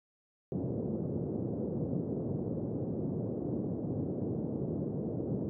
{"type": "band-pass noise", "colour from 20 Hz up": "pink", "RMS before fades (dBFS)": -35, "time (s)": [0.52, 5.49], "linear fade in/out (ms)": 0, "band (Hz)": [110, 470], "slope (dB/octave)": 24, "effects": []}